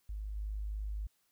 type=tone with level steps; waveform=sine; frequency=51.8 Hz; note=G#1; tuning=4 cents flat; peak=-37 / -35 dBFS; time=0.09-1.07 s; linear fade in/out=5 ms; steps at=0.35 s; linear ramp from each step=20 ms; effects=white hiss -75 dBFS RMS until 1.31 s